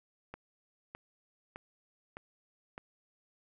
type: click train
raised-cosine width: 0.5 ms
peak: -28 dBFS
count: 5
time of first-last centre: 0.34-2.779 s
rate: 1.64 Hz
effects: none